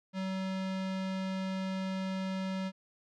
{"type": "tone with low-pass filter", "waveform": "square", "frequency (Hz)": 189.7, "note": "F#3", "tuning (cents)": 43, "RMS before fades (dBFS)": -35, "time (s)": [0.13, 2.72], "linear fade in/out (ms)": 50, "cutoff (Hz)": 4400, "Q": 1, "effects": []}